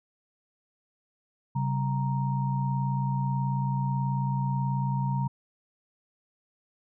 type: tone cluster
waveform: sine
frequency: 134.6 / 193 / 934 Hz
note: C3 / G3 / A#5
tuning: +49 / -27 / +3 cents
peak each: -26 / -33 / -33 dBFS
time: 1.55-5.28 s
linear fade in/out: 10 ms
effects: none